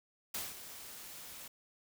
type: noise with ADSR envelope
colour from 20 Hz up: white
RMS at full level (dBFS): -38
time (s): 0.34-1.48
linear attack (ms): 6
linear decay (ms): 190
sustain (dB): -11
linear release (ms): 5
effects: none